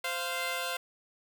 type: tone pair together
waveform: 10% pulse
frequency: 520 / 694.1 Hz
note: C5 / F5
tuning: -11 / -11 cents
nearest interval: perfect fourth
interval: 500 cents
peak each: -26 dBFS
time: 0.04-0.77 s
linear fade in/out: 5 ms
effects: none